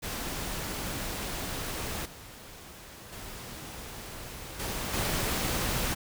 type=noise with level steps; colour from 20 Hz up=pink; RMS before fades=-35 / -47 / -42 / -34 / -30 dBFS; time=0.02-5.95 s; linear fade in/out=20 ms; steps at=2.05 / 3.12 / 4.59 / 4.93 s; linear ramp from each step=10 ms; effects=none